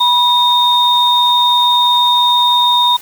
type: tone pair together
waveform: sine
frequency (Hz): 977 / 3686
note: B5 / A#7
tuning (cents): -19 / -20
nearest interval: octave + major seventh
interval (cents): 2299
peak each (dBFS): -11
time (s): 0-2.97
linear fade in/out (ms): 10
effects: white hiss -35 dBFS RMS until 3.01 s + high-pass 80 Hz 12 dB/octave